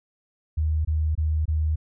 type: tone bursts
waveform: sine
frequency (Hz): 77.78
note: D#2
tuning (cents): 0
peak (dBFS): -20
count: 4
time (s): 0.57-1.759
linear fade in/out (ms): 10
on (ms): 280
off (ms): 23
effects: none